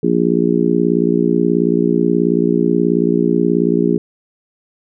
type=harmonic tone; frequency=58.5 Hz; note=A#1; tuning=7 cents sharp; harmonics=3 / 4 / 5 / 6 / 7; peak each=-18 / -18 / -18 / -18 / -18 dBFS; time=0.03-3.98 s; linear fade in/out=5 ms; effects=none